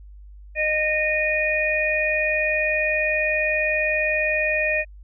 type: harmonic tone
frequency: 615 Hz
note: D#5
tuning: 20 cents flat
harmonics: 1 / 3 / 4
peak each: -24 / -25 / -22 dBFS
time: 0.55-4.85 s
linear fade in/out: 50 ms
effects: added 50 Hz sine -40 dBFS peak until 5.03 s